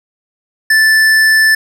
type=tone with tanh clipping; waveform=sine; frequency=1757 Hz; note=A6; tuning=3 cents flat; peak=-8 dBFS; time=0.7-1.55 s; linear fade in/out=5 ms; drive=15 dB; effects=none